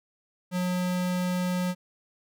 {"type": "tone", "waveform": "square", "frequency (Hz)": 180.7, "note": "F#3", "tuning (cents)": -41, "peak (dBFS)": -26, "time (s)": [0.51, 1.75], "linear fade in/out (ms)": 50, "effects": []}